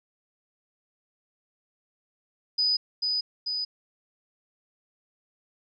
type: tone with echo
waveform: sine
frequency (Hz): 4978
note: D#8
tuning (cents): 0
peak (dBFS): -21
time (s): 2.58-2.77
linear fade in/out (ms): 10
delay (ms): 440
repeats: 2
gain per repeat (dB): -3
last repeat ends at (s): 3.65
effects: none